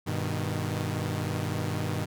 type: chord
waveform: sawtooth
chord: G augmented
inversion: none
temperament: equal with one note detuned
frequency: 99.48 / 123.47 / 155.56 Hz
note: G2 / B2 / D#3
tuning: +26 / 0 / 0 cents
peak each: -28 / -30 / -29 dBFS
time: 0.06-2.06 s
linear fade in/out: 20 ms
effects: none